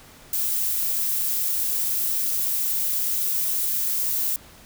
violet noise, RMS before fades -24 dBFS, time 0.33-4.36 s, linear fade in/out 2 ms, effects pink hiss -48 dBFS RMS until 4.65 s

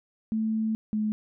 sine tone pair in turn, 220 / 214.1 Hz, A3 / A3, 0 / -47 cents, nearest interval unison, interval 47 cents, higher first, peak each -24 dBFS, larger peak neither, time 0.32-0.75 / 0.93-1.12 s, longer first, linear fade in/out 0 ms, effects none

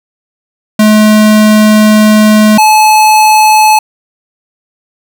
square tone pair in turn, 213.9 / 861.1 Hz, A3 / A5, -49 / -38 cents, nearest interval 2 octaves, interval 2411 cents, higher second, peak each -3 dBFS, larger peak neither, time 0.79-2.58 / 2.58-3.79 s, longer first, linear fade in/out 5 ms, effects none

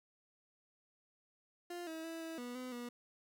30% pulse tone with pitch steps, 349.8 / 321.5 / 328.1 / 325.7 / 244.2 / 253.4 / 241.7 Hz, F4 / E4 / E4 / E4 / B3 / B3 / B3, +3 / -43 / -8 / -21 / -19 / +45 / -37 cents, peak -40 dBFS, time 1.7-2.89 s, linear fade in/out 5 ms, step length 170 ms, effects none

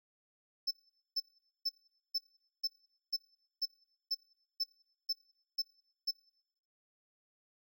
triangle tone bursts, 5274 Hz, E8, in tune, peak -29 dBFS, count 12, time 0.67-6.112 s, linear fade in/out 10 ms, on 41 ms, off 450 ms, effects noise-tail reverb RT60 0.9 s tail -25 dB re dry

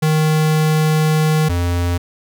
square tone pair in turn, 155.56 / 87.31 Hz, D#3 / F2, 0 / 0 cents, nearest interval minor seventh, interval 1000 cents, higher first, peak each -13 / -16 dBFS, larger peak first, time 0.02-1.49 / 1.49-1.98 s, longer first, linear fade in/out 10 ms, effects none

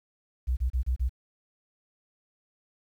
sine tone bursts, 62.8 Hz, B1, 30 cents sharp, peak -23 dBFS, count 5, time 0.47-1.094 s, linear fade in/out 20 ms, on 100 ms, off 31 ms, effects 10-bit

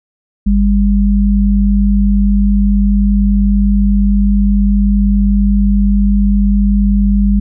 sine tone pair together, 50.27 / 201.1 Hz, G1 / G3, +44 / +44 cents, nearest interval 2 octaves, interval 2400 cents, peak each -10 dBFS, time 0.46-7.4 s, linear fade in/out 10 ms, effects none

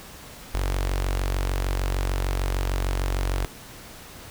sawtooth tone with notch filter, 46.62 Hz, F#1, 14 cents sharp, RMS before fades -25 dBFS, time 0.54-3.45 s, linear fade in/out 0 ms, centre 180 Hz, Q 0.74, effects pink hiss -43 dBFS RMS until 4.3 s

